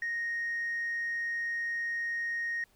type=tone with tanh clipping; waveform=triangle; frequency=1864.7 Hz; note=A#6; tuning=in tune; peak=-31 dBFS; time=0.02-2.64 s; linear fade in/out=2 ms; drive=5 dB; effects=pink hiss -67 dBFS RMS until 2.75 s